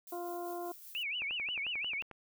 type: noise with tremolo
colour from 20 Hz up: violet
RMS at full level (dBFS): -50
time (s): 0.07-1.03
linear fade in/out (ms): 2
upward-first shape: sine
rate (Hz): 5.2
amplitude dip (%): 35
type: harmonic tone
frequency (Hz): 349.2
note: F4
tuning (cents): 0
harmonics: 1 / 2 / 3 / 4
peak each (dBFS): -40 / -41 / -48 / -56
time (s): 0.12-0.72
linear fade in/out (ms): 5
type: tone with vibrato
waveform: sine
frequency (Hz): 2561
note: D#7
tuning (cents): +49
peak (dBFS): -34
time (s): 0.95-2.02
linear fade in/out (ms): 0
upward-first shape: sine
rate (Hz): 5.7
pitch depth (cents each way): 270
type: click train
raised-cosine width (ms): 0.5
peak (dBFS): -33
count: 11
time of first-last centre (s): 1.22-2.113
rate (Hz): 11.2
effects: none